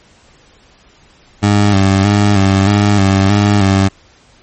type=tone with vibrato; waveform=20% pulse; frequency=99.8 Hz; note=G2; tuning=32 cents sharp; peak=-3 dBFS; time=1.42-3.89 s; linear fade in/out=20 ms; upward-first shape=square; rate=1.6 Hz; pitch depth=49 cents each way; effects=pink hiss -47 dBFS RMS until 4.42 s + MP3 32 kbps